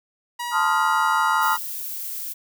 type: tone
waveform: sawtooth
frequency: 961 Hz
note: B5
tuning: 48 cents flat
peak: -23 dBFS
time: 0.39-1.57 s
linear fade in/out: 10 ms
type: chord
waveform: sine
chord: F dominant seventh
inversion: first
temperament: equal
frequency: 880 / 1046.5 / 1244.5 / 1396.9 Hz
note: A5 / C6 / Eb6 / F6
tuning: 0 / 0 / 0 / 0 cents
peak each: -23 / -25 / -23 / -23 dBFS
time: 0.51-1.58 s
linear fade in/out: 50 ms
type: noise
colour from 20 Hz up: violet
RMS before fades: -31 dBFS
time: 1.41-2.34 s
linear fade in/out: 20 ms
effects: none